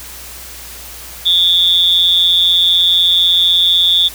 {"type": "tone with amplitude modulation", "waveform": "sine", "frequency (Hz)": 3520, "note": "A7", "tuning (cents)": 0, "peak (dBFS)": -4, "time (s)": [1.25, 4.09], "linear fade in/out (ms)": 20, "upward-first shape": "sine", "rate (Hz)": 176, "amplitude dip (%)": 95, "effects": ["added 60 Hz sine -38 dBFS peak until 4.14 s", "white hiss -32 dBFS RMS until 4.14 s"]}